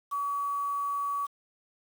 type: tone with quantisation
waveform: sine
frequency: 1136 Hz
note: C#6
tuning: 42 cents sharp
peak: -28 dBFS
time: 0.11-1.27 s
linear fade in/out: 20 ms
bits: 8
effects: none